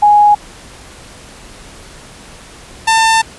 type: tone pair in turn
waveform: sine / sawtooth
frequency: 830.6 / 895.6 Hz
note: G#5 / A5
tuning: 0 / +30 cents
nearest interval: minor second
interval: 130 cents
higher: second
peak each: -4 dBFS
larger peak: neither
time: 0.02-0.35 / 2.87-3.22 s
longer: second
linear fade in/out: 10 ms
effects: pink hiss -36 dBFS RMS until 3.38 s + resampled to 24000 Hz